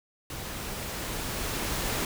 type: noise with level ramp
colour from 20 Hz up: pink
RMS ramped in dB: -38 to -29 dBFS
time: 0.3-2.05 s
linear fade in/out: 2 ms
effects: none